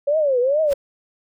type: tone with vibrato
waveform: sine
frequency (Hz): 554.4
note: C#5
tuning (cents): 0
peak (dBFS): -15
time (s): 0.07-0.74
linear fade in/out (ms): 10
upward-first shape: triangle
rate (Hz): 2.3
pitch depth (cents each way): 260
type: noise with exponential growth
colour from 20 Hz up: pink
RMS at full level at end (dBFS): -30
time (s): 0.65-0.73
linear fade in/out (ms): 0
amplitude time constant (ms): 16
effects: none